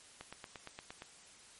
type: click train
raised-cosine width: 0.3 ms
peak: -29 dBFS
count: 8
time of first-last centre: 0.21-1.021 s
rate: 8.63 Hz
effects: white hiss -58 dBFS RMS until 1.59 s + MP3 48 kbps